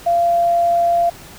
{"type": "tone", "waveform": "sine", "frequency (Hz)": 688, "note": "F5", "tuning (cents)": -26, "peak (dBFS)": -12, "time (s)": [0.06, 1.1], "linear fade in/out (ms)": 10, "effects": ["pink hiss -39 dBFS RMS until 1.38 s"]}